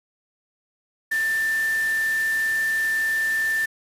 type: tone in noise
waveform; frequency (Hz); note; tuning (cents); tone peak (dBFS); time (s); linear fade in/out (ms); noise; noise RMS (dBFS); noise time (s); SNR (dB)
sine; 1779; A6; +19; -20; 1.11-3.66; 10; white; -36; 1.11-3.66; +13
effects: resampled to 32000 Hz